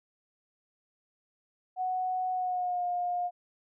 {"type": "tone with pitch glide", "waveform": "sine", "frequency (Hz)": [740, 711.1], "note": ["F#5", "F5"], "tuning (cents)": [0, 31], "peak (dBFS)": -28, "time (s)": [1.76, 3.31], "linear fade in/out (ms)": 50, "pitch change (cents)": -69, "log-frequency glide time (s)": [2.32, 2.85], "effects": []}